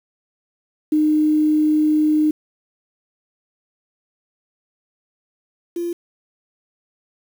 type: tone pair in turn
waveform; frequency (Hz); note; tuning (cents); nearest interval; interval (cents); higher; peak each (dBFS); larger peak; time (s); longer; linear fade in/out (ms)
sine; 306 / 344.2; D#4 / F4; -29 / -25; major second; 204; second; -13 / -21; first; 0.92-2.31 / 5.76-5.93; first; 5
effects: 7-bit